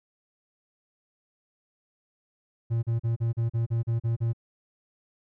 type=tone bursts; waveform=triangle; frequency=115.6 Hz; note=A#2; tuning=14 cents flat; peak=-21 dBFS; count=10; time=2.7-4.333 s; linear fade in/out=20 ms; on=130 ms; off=37 ms; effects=none